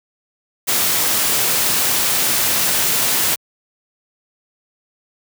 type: noise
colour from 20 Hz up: white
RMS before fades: -17 dBFS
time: 0.67-3.36 s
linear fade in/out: 20 ms
effects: high-pass 80 Hz 12 dB/octave